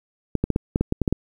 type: clicks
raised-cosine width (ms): 3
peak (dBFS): -7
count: 10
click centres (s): 0.353 / 0.44 / 0.503 / 0.561 / 0.759 / 0.81 / 0.924 / 1.017 / 1.078 / 1.126
effects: 8-bit